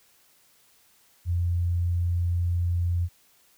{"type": "tone", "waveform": "sine", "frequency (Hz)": 87, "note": "F2", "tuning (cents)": -6, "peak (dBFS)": -22, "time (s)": [1.25, 3.09], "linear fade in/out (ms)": 50, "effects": ["white hiss -61 dBFS RMS until 3.57 s"]}